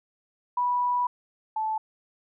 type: tone pair in turn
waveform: sine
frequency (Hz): 981 / 872.8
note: B5 / A5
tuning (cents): -12 / -14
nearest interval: major second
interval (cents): 202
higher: first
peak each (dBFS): -22 / -25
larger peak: first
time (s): 0.57-1.07 / 1.56-1.78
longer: first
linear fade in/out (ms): 5
effects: none